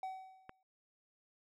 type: tone with exponential decay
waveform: triangle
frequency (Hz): 757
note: F#5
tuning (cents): +39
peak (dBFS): -35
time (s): 0.03-0.63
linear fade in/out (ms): 2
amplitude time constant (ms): 130
type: click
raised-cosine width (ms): 0.5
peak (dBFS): -31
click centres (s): 0.494
effects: none